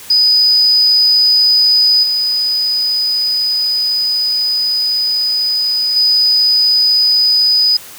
sine tone with level steps, 4978 Hz, D#8, in tune, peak -7 / -12 / -8 dBFS, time 0.1-7.77 s, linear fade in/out 5 ms, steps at 2.03 / 5.96 s, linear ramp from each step 5 ms, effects white hiss -34 dBFS RMS until 7.98 s

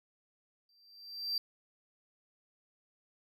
triangle tone with exponential growth, 4699 Hz, D8, in tune, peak -28 dBFS, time 0.69-1.38 s, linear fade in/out 2 ms, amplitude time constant 150 ms, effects none

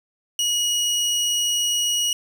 25% pulse tone, 2903 Hz, F#7, 34 cents flat, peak -16 dBFS, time 0.39-2.13 s, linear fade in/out 2 ms, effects none

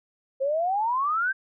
sine exponential sweep, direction up, 523.3 to 1600 Hz, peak -22 dBFS, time 0.4-1.33 s, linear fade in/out 20 ms, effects none

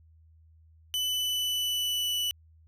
40% pulse tone with pitch glide, 2998 to 2967 Hz, F#7 to F#7, +22 to +4 cents, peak -26 dBFS, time 0.94-2.31 s, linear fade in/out 0 ms, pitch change -18 cents, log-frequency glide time 1.05-2.17 s, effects added 80 Hz sine -55 dBFS peak until 2.67 s

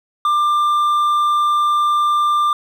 triangle tone with hard clipping, 1190 Hz, D6, 22 cents sharp, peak -14 dBFS, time 0.25-2.53 s, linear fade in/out 2 ms, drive 7 dB, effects none

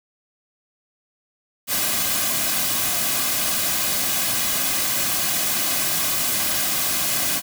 white noise with comb filter, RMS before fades -22 dBFS, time 1.67-7.42 s, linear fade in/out 50 ms, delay 2.2 ms, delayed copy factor -0.55, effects none

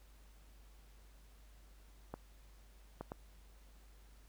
clicks, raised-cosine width 1 ms, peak -28 dBFS, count 3, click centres 2.14 / 3.01 / 3.119 s, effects added 50 Hz sine -58 dBFS peak until 4.28 s + pink hiss -68 dBFS RMS until 4.28 s

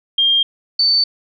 sine tone pair in turn, 3207 / 4535 Hz, G7 / C#8, +39 / +39 cents, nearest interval tritone, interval 600 cents, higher second, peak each -11 dBFS, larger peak neither, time 0.18-0.43 / 0.79-1.04 s, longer neither, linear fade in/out 5 ms, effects none

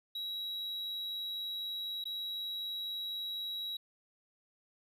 triangle tone with dropouts, 3872 Hz, B7, 35 cents flat, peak -35 dBFS, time 0.15-3.77 s, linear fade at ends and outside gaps 5 ms, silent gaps 2.041-2.054 s, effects none

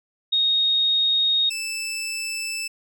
sine / 20% pulse tone pair in turn, 3729 / 2637 Hz, A#7 / E7, 0 / 0 cents, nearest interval tritone, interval 600 cents, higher first, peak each -17 / -22 dBFS, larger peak first, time 0.32-1.5 / 1.5-2.68 s, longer neither, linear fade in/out 10 ms, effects none

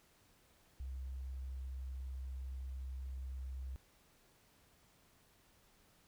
sine tone, 65.41 Hz, C2, in tune, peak -40 dBFS, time 0.8-3.76 s, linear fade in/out 0 ms, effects tanh soft clip ceiling -37 dBFS + pink hiss -69 dBFS RMS until 6.07 s

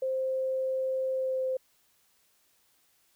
sine tone with pitch glide, 524 to 519.8 Hz, C5 to C5, +2 to -11 cents, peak -27 dBFS, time 0.02-1.57 s, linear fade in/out 5 ms, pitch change -13 cents, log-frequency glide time 1.12-1.46 s, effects white hiss -68 dBFS RMS until 3.15 s

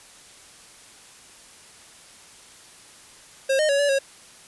square tone with pitch steps, 537 / 614 / 560 / 573 / 546 Hz, C5 / D#5 / C#5 / D5 / C#5, +45 / -23 / +18 / -43 / -26 cents, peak -19 dBFS, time 3.49-3.99 s, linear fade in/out 10 ms, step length 100 ms, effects white hiss -48 dBFS RMS until 4.47 s + resampled to 24000 Hz

